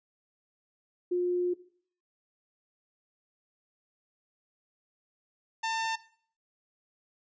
sine / sawtooth tone pair in turn, 356.3 / 897.8 Hz, F4 / A5, +35 / +35 cents, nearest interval octave + major third, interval 1600 cents, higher second, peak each -25 dBFS, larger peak neither, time 1.11-1.54 / 5.63-5.96 s, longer first, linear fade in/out 10 ms, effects noise-tail reverb RT60 0.5 s tail -17 dB re dry + resampled to 16000 Hz

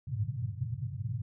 pink band-pass noise, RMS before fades -35 dBFS, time 0.07-1.22 s, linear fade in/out 5 ms, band 100 to 130 Hz, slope 48 dB/octave, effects none

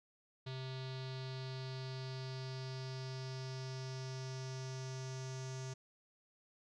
square tone with low-pass filter sweep, 130.81 Hz, C3, in tune, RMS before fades -44 dBFS, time 0.46-5.74 s, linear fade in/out 10 ms, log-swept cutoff 4000 to 6300 Hz, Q 4.4, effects none

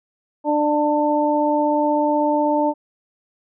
harmonic tone, 297.3 Hz, D4, 21 cents sharp, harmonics 1 / 2 / 3, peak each -20 / -20 / -20 dBFS, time 0.44-2.74 s, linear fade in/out 50 ms, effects none

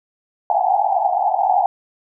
pink band-pass noise, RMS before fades -17 dBFS, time 0.5-1.66 s, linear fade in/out 2 ms, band 710 to 840 Hz, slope 96 dB/octave, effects none

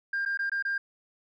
sine tone with dropouts, 1600 Hz, G6, 35 cents sharp, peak -25 dBFS, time 0.13-0.78 s, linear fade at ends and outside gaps 5 ms, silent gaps 0.252-0.259 / 0.374-0.391 / 0.497-0.517 / 0.625-0.65 s, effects tanh soft clip ceiling -24 dBFS

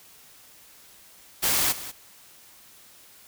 white noise with echo, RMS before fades -23 dBFS, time 1.42-1.73 s, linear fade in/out 20 ms, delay 190 ms, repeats 1, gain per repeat -14 dB, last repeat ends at 1.92 s, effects white hiss -52 dBFS RMS until 3.27 s

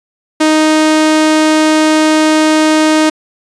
sawtooth tone, 311.1 Hz, D#4, in tune, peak -3 dBFS, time 0.4-3.1 s, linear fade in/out 10 ms, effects resampled to 22050 Hz

